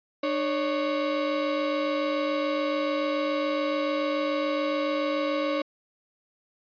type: tone pair together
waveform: 35% pulse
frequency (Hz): 300.7 / 554.4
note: D4 / C#5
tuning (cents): +41 / 0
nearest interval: major seventh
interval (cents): 1059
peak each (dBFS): -27 / -25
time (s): 0.23-5.62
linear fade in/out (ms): 5
effects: resampled to 11025 Hz